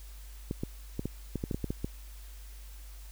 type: clicks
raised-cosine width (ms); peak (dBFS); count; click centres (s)
3; -19; 11; 0.511 / 0.635 / 0.994 / 1.056 / 1.357 / 1.439 / 1.512 / 1.545 / 1.643 / 1.705 / 1.845
effects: added 50 Hz sine -44 dBFS peak until 3.11 s + white hiss -56 dBFS RMS until 3.11 s